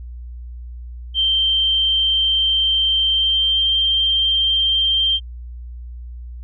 sine tone with pitch glide, 3136 to 3158 Hz, G7 to G7, 0 to +12 cents, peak -14 dBFS, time 1.14-5.2 s, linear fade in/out 50 ms, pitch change +12 cents, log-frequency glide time 3.1-3.67 s, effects added 60 Hz sine -30 dBFS peak until 6.43 s

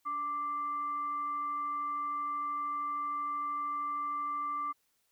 sine tone with frequency modulation, 1175 Hz, D6, 1 cent sharp, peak -32 dBFS, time 0.05-4.73 s, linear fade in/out 20 ms, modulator 887 Hz, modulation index 0.2, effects white hiss -75 dBFS RMS until 5.11 s

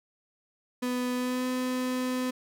35% pulse tone with pitch glide, 248.9 to 253.8 Hz, B3 to B3, +14 to +47 cents, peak -26 dBFS, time 0.82-2.31 s, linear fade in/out 10 ms, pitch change +33 cents, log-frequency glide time 1.15-1.46 s, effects none

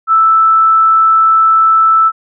sine tone, 1318.5 Hz, E6, in tune, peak -5 dBFS, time 0.07-2.12 s, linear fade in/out 50 ms, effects none

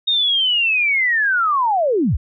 sine linear sweep, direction down, 3729 to 40 Hz, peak -14 dBFS, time 0.07-2.17 s, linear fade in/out 10 ms, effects none

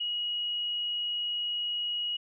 sine tone, 2900 Hz, F#7, 35 cents flat, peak -29 dBFS, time 0-2.17 s, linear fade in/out 10 ms, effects none

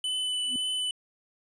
square tone with vibrato, 3000 Hz, F#7, 23 cents sharp, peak -28 dBFS, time 0.04-0.91 s, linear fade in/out 2 ms, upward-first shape triangle, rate 1.9 Hz, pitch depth 13 cents each way
sine tone with exponential growth, 251.1 Hz, B3, 29 cents sharp, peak -31 dBFS, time 0.43-0.56 s, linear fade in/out 1 ms, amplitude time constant 27 ms
effects resampled to 22050 Hz

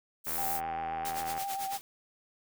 violet noise, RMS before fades -34 dBFS, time 0.24-0.61 s, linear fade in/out 50 ms
click train, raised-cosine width 0.5 ms, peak -25 dBFS, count 91, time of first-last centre 0.27-1.378 s, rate 81.2 Hz
sine tone with vibrato, 784 Hz, G5, in tune, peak -33 dBFS, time 0.37-1.78 s, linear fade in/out 20 ms, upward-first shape sine, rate 7.5 Hz, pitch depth 27 cents each way
white noise with tremolo, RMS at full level -38 dBFS, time 1.05-1.81 s, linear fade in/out 0 ms, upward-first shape sine, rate 9 Hz, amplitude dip 80%
effects none

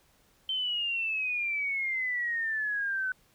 sine exponential sweep, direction down, 3110 to 1504 Hz, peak -28 dBFS, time 0.49-3.12 s, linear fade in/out 2 ms, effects pink hiss -65 dBFS RMS until 3.34 s

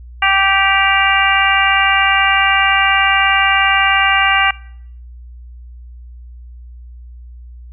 harmonic tone with a mistuned harmonic, 390.2 Hz, G4, 8 cents flat, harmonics 2 / 3 / 4 / 5 / 6 / 7, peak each -17 / -17 / -17 / -17 / -17 / -17 dBFS, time 0.22-4.51 s, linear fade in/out 5 ms, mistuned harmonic 7, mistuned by +41 cents, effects noise-tail reverb RT60 0.7 s tail -24 dB re dry + added 60 Hz sine -32 dBFS peak until 7.72 s

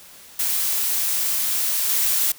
blue noise with level steps, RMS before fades -22 / -20 dBFS, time 0.39-2.32 s, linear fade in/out 5 ms, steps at 1.89 s, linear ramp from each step 2 ms, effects white hiss -45 dBFS RMS until 2.38 s

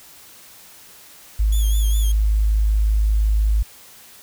sine tone, 52.8 Hz, G#1, 29 cents sharp, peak -14 dBFS, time 1.39-3.63 s, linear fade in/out 10 ms
10% pulse tone with vibrato, 3341 Hz, G#7, 10 cents sharp, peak -23 dBFS, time 1.52-2.12 s, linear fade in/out 5 ms, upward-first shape sine, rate 4.9 Hz, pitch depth 80 cents each way
effects white hiss -45 dBFS RMS until 4.22 s

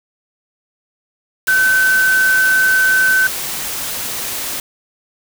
sine tone in noise, 1528 Hz, G6, 45 cents flat, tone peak -10 dBFS, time 1.48-3.27 s, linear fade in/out 2 ms, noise white, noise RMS -23 dBFS, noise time 1.47-4.6 s, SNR +10 dB, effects none

